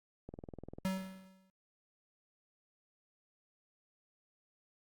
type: click train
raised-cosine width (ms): 2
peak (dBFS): -32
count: 11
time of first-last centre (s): 0.29-0.785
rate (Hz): 20.2
type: tone with exponential decay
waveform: square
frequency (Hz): 189.3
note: F#3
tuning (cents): +40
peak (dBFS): -31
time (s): 0.85-1.5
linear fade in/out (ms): 0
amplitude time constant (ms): 140
effects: Opus 32 kbps